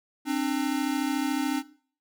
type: tone pair together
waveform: square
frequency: 266.2 / 300 Hz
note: C4 / D4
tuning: +30 / +37 cents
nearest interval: major second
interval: 207 cents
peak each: -29 / -28 dBFS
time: 0.25-1.63 s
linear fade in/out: 50 ms
effects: noise-tail reverb RT60 0.5 s tail -20 dB re dry